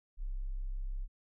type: tone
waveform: sine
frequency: 32.95 Hz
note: C1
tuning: 13 cents sharp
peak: -34 dBFS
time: 0.17-1.08 s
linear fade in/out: 50 ms
effects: none